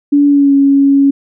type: tone with pitch glide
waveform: sine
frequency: 286.9 to 277.6 Hz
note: D4 to C#4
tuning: -40 to +3 cents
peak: -5 dBFS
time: 0.12-1.11 s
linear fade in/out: 10 ms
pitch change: -57 cents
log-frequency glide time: 0.27-0.54 s
effects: none